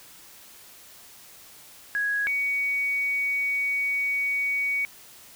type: tone pair in turn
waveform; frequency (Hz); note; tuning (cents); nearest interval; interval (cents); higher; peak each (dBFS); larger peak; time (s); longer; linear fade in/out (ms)
sine; 1661.2 / 2250; G#6 / C#7; 0 / +25; perfect fourth; 525; second; -23; neither; 1.95-2.27 / 2.27-4.85; second; 0
effects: white hiss -49 dBFS RMS until 5.35 s